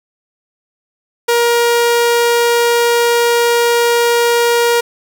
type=tone; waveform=sawtooth; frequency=472.8 Hz; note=A#4; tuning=24 cents sharp; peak=-6 dBFS; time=1.28-4.81 s; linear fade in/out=10 ms; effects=none